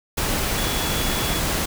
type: tone in noise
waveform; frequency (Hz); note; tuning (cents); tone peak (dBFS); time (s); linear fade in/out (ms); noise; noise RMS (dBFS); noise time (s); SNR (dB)
sine; 3392; G#7; +36; -31; 0.57-1.4; 10; pink; -23; 0.17-1.66; -11
effects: none